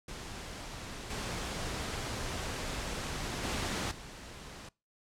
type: noise with level steps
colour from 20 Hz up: pink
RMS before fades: -43 / -37 / -34 / -47 dBFS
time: 0.08-4.69 s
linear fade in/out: 5 ms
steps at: 1.1 / 3.43 / 3.91 s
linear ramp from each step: 5 ms
effects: noise-tail reverb RT60 0.3 s tail -25 dB re dry + low-pass 8000 Hz 12 dB/octave

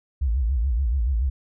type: tone with vibrato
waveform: sine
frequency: 61.74 Hz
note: B1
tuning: in tune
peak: -19 dBFS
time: 0.21-1.3 s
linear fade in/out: 10 ms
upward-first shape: sine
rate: 7 Hz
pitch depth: 230 cents each way
effects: none

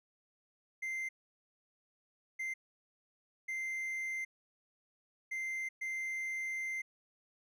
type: tone bursts at uneven times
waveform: triangle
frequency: 2085 Hz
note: C7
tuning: 7 cents flat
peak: -34 dBFS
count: 5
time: 0.82-1.09 / 2.39-2.54 / 3.48-4.25 / 5.31-5.69 / 5.81-6.82 s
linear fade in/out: 10 ms
effects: none

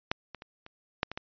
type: clicks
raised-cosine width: 0.3 ms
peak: -11 / -24 / -28 / -30 / -10 / -21 / -19 dBFS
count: 7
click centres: 0.115 / 0.347 / 0.421 / 0.664 / 1.031 / 1.116 / 1.175 s
effects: resampled to 11025 Hz

